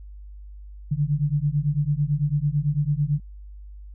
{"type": "beating tone pair", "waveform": "sine", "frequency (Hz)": [142.1, 151.1], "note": ["C#3", "D3"], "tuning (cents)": [43, 50], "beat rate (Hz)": 9, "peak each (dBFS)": -23, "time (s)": [0.91, 3.2], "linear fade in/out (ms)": 10, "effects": ["added 50 Hz sine -38 dBFS peak until 3.94 s"]}